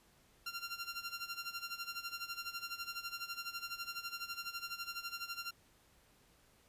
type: tone with tremolo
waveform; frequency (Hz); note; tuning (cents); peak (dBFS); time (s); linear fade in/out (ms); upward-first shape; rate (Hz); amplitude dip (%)
15% pulse; 1383; F6; -17; -32; 0.46-5.51; 5; sine; 12; 80
effects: pink hiss -68 dBFS RMS until 6.68 s + resampled to 32000 Hz